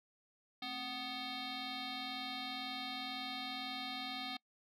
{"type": "tone with frequency modulation", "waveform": "sine", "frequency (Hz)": 2217, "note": "C#7", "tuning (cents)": 0, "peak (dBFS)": -38, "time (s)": [0.62, 4.37], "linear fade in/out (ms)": 5, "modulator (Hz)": 488, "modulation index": 4.3, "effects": ["noise-tail reverb RT60 0.1 s tail -26 dB re dry", "tanh soft clip ceiling -37 dBFS"]}